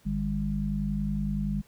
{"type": "harmonic tone", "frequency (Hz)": 50.7, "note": "G#1", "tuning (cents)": -41, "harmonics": [1, 3, 4], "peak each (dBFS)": [-32, -32, -29], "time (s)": [0.05, 1.62], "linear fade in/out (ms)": 20, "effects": ["pink hiss -61 dBFS RMS until 1.67 s"]}